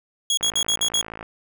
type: tone bursts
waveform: 25% pulse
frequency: 3322 Hz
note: G#7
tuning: in tune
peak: -15 dBFS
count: 6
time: 0.3-1.013 s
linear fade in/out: 2 ms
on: 73 ms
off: 55 ms
type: click train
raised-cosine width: 0.5 ms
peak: -19 dBFS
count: 46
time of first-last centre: 0.41-1.228 s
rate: 55 Hz
effects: none